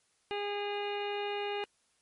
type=harmonic tone with a mistuned harmonic; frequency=408.9 Hz; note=G#4; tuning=27 cents flat; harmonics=1 / 2 / 3 / 4 / 5 / 6 / 7 / 9 / 10; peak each=-35 / -38 / -48 / -47 / -47 / -44 / -43 / -52 / -57 dBFS; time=0.31-1.64 s; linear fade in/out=0 ms; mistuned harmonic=10; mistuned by=+35 cents; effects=white hiss -72 dBFS RMS until 2.01 s + MP3 48 kbps